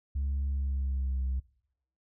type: tone with pitch glide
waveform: sine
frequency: 69.3 to 65.03 Hz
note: C#2 to C2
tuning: 0 to -10 cents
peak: -26 dBFS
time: 0.15-1.4 s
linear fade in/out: 10 ms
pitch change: -110 cents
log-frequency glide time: 0.49-1.24 s
effects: noise-tail reverb RT60 0.7 s tail -23 dB re dry + tanh soft clip ceiling -26 dBFS